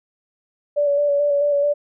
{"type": "tone with vibrato", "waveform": "sine", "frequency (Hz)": 576, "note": "D5", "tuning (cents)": -34, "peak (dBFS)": -15, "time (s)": [0.76, 1.74], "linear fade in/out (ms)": 20, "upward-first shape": "square", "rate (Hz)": 4.6, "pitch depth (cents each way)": 20, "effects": []}